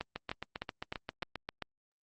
two click trains, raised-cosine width 0.3 ms, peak -21 / -19 dBFS, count 12 / 5, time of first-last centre 0.16-1.623 / 0.01-1.23 s, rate 7.52 / 3.28 Hz, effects Opus 32 kbps

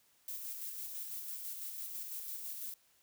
violet noise with tremolo, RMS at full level -42 dBFS, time 0.28-2.74 s, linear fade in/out 2 ms, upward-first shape square, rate 6 Hz, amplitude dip 30%, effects white hiss -70 dBFS RMS until 3.02 s

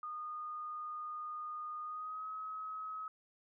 sine tone with pitch glide, 1227 to 1276.2 Hz, D#6 to D#6, -25 to +44 cents, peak -40 dBFS, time 0.03-3.08 s, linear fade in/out 2 ms, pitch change +69 cents, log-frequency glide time 1.83-2.27 s, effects none

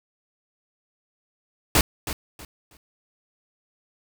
pink noise with echo, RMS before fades -17 dBFS, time 1.75-1.81 s, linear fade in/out 2 ms, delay 320 ms, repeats 3, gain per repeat -12 dB, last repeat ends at 2.77 s, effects none

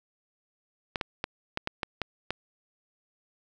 clicks, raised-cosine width 0.3 ms, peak -13 dBFS, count 8, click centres 0.958 / 1.012 / 1.241 / 1.574 / 1.674 / 1.832 / 2.017 / 2.306 s, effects none

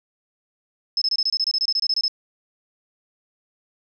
sine tone bursts, 5200 Hz, E8, 24 cents flat, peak -18 dBFS, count 16, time 0.97-2.081 s, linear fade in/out 2 ms, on 46 ms, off 25 ms, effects none

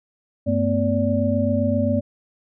sine tone cluster, 98.7 / 226.2 / 253.8 / 578 Hz, G2 / A3 / B3 / D5, +12 / +48 / +47 / -28 cents, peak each -23 dBFS, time 0.46-2.01 s, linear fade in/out 20 ms, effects none

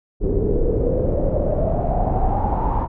brown noise with low-pass filter sweep, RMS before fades -19 dBFS, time 0.2-2.88 s, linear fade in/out 50 ms, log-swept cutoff 390 to 960 Hz, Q 7.4, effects none

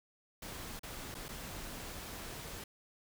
pink noise with dropouts, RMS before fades -45 dBFS, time 0.42-2.64 s, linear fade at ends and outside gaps 5 ms, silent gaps 0.794-0.832 / 1.144-1.149 / 1.284-1.288 s, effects none

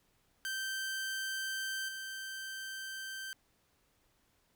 sawtooth tone with level steps, 1558 Hz, G6, 11 cents flat, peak -32 / -37 dBFS, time 0.45-3.33 s, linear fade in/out 0 ms, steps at 1.88 s, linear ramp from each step 10 ms, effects pink hiss -73 dBFS RMS until 4.55 s

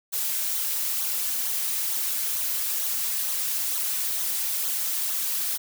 blue noise with flanger, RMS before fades -27 dBFS, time 0.12-5.58 s, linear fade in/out 20 ms, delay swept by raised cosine 0.39 to 5.69 ms, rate 2.2 Hz, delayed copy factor -0.6, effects none

